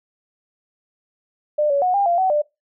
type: tone with pitch steps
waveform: sine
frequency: 599 / 563 / 730 / 801 / 691 / 754 / 595 Hz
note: D5 / C#5 / F#5 / G5 / F5 / F#5 / D5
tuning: +34 / +27 / -24 / +37 / -19 / +32 / +22 cents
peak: -15 dBFS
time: 1.58-2.42 s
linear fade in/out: 10 ms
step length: 120 ms
effects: noise-tail reverb RT60 0.2 s tail -21 dB re dry